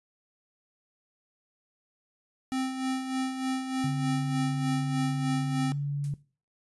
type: tone with tremolo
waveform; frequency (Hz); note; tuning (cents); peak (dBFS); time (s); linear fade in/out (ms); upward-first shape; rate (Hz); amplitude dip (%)
square; 261.6; C4; 0; -27; 2.52-5.72; 0; sine; 3.3; 55
type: tone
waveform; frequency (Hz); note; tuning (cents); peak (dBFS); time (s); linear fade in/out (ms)
sine; 142.9; D3; -47; -27; 3.84-6.14; 2
type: noise with exponential decay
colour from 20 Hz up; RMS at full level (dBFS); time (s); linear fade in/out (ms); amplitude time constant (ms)
blue; -45; 6.04-6.22; 0; 38
effects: noise-tail reverb RT60 0.4 s tail -21 dB re dry + resampled to 24000 Hz